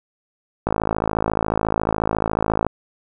click train, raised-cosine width 1 ms, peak -5 dBFS, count 109, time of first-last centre 0.67-2.666 s, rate 54.1 Hz, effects none

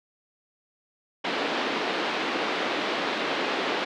pink band-pass noise, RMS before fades -28 dBFS, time 1.24-3.85 s, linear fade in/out 10 ms, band 260 to 3900 Hz, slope 24 dB/octave, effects none

